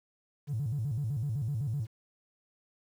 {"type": "tone with vibrato", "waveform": "triangle", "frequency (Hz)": 126.2, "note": "B2", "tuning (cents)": 38, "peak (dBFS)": -26, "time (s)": [0.47, 1.87], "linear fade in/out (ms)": 50, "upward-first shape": "square", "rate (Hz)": 7.9, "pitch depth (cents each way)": 240, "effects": ["tanh soft clip ceiling -27 dBFS", "10-bit"]}